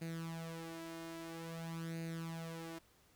sawtooth tone with flanger, 164.81 Hz, E3, in tune, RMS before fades -45 dBFS, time 0.01-2.79 s, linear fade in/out 10 ms, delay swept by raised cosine 0.45 to 3.25 ms, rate 0.5 Hz, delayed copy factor +0.7, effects pink hiss -69 dBFS RMS until 3.15 s

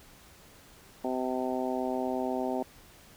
harmonic tone, 128.3 Hz, C3, 34 cents flat, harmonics 2 / 3 / 4 / 5 / 6 / 7, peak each -33 / -35 / -38 / -35 / -37 / -40 dBFS, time 1.04-2.63 s, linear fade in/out 5 ms, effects pink hiss -55 dBFS RMS until 3.16 s

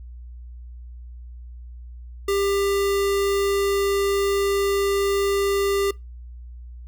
square tone, 397.7 Hz, G4, 25 cents sharp, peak -20 dBFS, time 2.28-5.91 s, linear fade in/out 5 ms, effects noise-tail reverb RT60 0.2 s tail -23 dB re dry + added 60 Hz sine -36 dBFS peak until 6.87 s

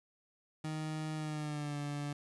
30% pulse tone with pitch glide, 155.56 to 145.14 Hz, D#3 to D3, 0 to -20 cents, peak -34 dBFS, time 0.64-2.13 s, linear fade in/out 5 ms, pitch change -120 cents, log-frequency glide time 1.15-1.77 s, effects resampled to 24000 Hz + 11-bit

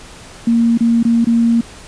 sine tone with dropouts, 232.2 Hz, A#3, 7 cents flat, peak -9 dBFS, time 0.47-1.61 s, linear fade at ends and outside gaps 5 ms, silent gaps 0.776-0.806 / 1.03-1.05 / 1.246-1.269 s, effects pink hiss -37 dBFS RMS until 1.87 s + resampled to 22050 Hz

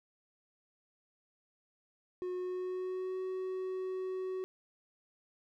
triangle tone with pitch glide, 363.3 to 373.9 Hz, F#4 to F#4, -32 to +18 cents, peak -33 dBFS, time 2.22-4.44 s, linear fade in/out 0 ms, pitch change +50 cents, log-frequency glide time 2.34-3.19 s, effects none

